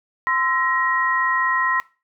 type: tone cluster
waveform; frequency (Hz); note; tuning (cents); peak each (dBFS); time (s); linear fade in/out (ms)
sine; 1037 / 1328 / 1892; C6 / E6 / A#6; -16 / +12 / +25; -21 / -27 / -21; 0.27-1.8; 0
effects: noise-tail reverb RT60 0.3 s tail -19 dB re dry